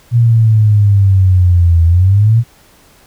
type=exponential two-way sweep; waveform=sine; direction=down then up; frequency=120 to 82.41 to 119.8 Hz; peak=-5 dBFS; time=0.11-2.44 s; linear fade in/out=50 ms; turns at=1.85 s; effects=pink hiss -46 dBFS RMS until 3.06 s